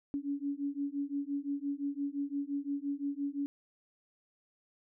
sine beating tone pair, 280 / 285.8 Hz, C#4 / D4, +18 / -47 cents, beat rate 5.8 Hz, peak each -36 / -36 dBFS, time 0.14-3.46 s, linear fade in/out 0 ms, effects none

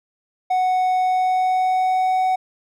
triangle tone with pitch glide, 740 to 747.3 Hz, F#5 to F#5, 0 to +17 cents, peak -14 dBFS, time 0.5-2.36 s, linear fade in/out 10 ms, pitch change +17 cents, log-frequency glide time 1-2.2 s, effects none

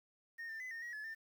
sine tone with pitch steps, 1842 / 1791 / 2018 / 1832 / 1902 / 1715 / 1795 Hz, A#6 / A6 / B6 / A#6 / A#6 / A6 / A6, -21 / +30 / +37 / -31 / +34 / -45 / +34 cents, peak -40 dBFS, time 0.38-1.15 s, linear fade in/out 20 ms, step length 110 ms, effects tanh soft clip ceiling -42 dBFS + 11-bit

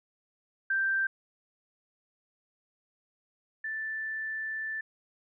sine tone pair in turn, 1570 / 1762.3 Hz, G6 / A6, +2 / +2 cents, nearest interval major second, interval 200 cents, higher second, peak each -25 / -32 dBFS, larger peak first, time 0.7-1.07 / 3.64-4.81 s, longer second, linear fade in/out 5 ms, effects none

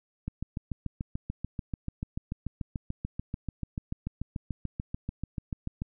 click train, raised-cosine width 5 ms, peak -20 dBFS, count 39, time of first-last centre 0.28-5.819 s, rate 6.86 Hz, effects none

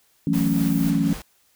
sine chord, F# minor seventh, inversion third, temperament equal, 164.81 / 185 / 220 / 277.2 Hz, E3 / F#3 / A3 / C#4, 0 / 0 / 0 / 0 cents, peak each -23 / -25 / -24 / -22 dBFS, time 0.27-1.13 s, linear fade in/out 2 ms
pink noise with tremolo, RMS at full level -35 dBFS, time 0.33-1.22 s, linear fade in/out 2 ms, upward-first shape triangle, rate 4.1 Hz, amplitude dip 55%
violet noise, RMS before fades -37 dBFS, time 0.34-0.91 s, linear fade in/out 10 ms
effects white hiss -62 dBFS RMS until 1.55 s

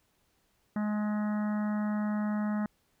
harmonic tone, 210.3 Hz, G#3, 22 cents sharp, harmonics 1 / 3 / 4 / 5 / 6 / 7 / 8 / 9, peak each -28 / -42 / -44 / -48 / -45 / -49 / -51 / -50 dBFS, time 0.76-2.66 s, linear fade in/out 2 ms, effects pink hiss -72 dBFS RMS until 3 s

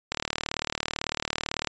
click train, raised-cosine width 0.2 ms, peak -9 dBFS, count 60, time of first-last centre 0.12-1.673 s, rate 38 Hz, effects resampled to 16000 Hz

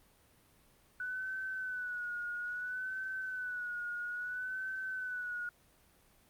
sine tone with vibrato, 1485 Hz, F#6, 6 cents sharp, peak -36 dBFS, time 1-5.49 s, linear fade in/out 2 ms, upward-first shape sine, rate 0.6 Hz, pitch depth 57 cents each way, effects pink hiss -66 dBFS RMS until 6.29 s + Opus 32 kbps

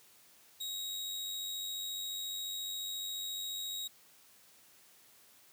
sawtooth tone with amplitude modulation, 3800 Hz, A#7, 33 cents sharp, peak -33 dBFS, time 0.6-3.88 s, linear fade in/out 10 ms, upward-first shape sine, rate 94.3 Hz, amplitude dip 30%, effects white hiss -62 dBFS RMS until 5.52 s + high-pass 80 Hz 12 dB/octave

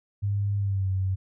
sine tone with pitch glide, 101.1 to 94.88 Hz, G#2 to F#2, -46 to +44 cents, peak -23 dBFS, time 0.22-1.16 s, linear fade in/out 20 ms, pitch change -110 cents, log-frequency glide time 0.57-0.89 s, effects none

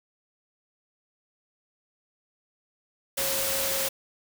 sine tone in noise, 542 Hz, C#5, 39 cents flat, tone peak -33 dBFS, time 3.17-3.89 s, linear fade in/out 10 ms, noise white, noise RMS -28 dBFS, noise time 3.17-3.89 s, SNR -8 dB, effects none

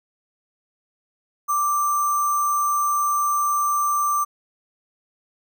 sine tone with sample-and-hold, 1174 Hz, D6, 1 cent flat, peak -18 dBFS, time 1.48-4.25 s, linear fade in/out 20 ms, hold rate 7350 Hz, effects none

